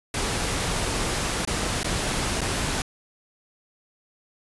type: noise with dropouts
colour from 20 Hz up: pink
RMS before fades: -26 dBFS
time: 0.14-2.82 s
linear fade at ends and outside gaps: 2 ms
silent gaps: 1.451-1.474 / 1.832-1.844 / 2.408-2.415 s
effects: resampled to 24000 Hz